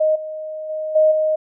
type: tone with level steps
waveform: sine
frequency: 622.3 Hz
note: D#5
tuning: in tune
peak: -13 / -26 / -22 / -10 / -15 dBFS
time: 0-1.36 s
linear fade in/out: 10 ms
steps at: 0.15 / 0.69 / 0.95 / 1.11 s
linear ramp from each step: 10 ms
effects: none